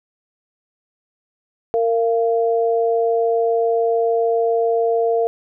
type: tone pair together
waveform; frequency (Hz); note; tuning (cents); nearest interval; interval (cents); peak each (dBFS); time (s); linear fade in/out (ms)
sine; 460 / 687; A#4 / F5; -23 / -29; perfect fifth; 694; -16 / -20; 1.74-5.27; 0
effects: none